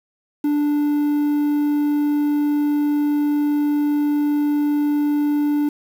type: tone with quantisation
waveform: triangle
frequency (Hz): 293.7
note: D4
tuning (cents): 0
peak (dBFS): -14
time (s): 0.44-5.69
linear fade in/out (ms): 5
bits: 7
effects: none